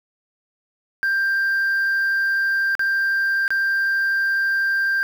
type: tone with dropouts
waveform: sine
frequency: 1583 Hz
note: G6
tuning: 17 cents sharp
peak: -15 dBFS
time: 1.03-5.03 s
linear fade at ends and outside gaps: 0 ms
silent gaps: 2.752-2.794 / 3.479-3.505 s
effects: tanh soft clip ceiling -16 dBFS + 7-bit